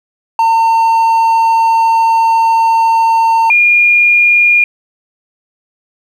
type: tone pair in turn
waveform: triangle / sine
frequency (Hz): 907 / 2421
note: A#5 / D#7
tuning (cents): -48 / -48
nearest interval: octave + perfect fourth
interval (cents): 1700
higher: second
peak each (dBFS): -5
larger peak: neither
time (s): 0.39-3.5 / 3.5-4.64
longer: first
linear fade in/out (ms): 2
effects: 7-bit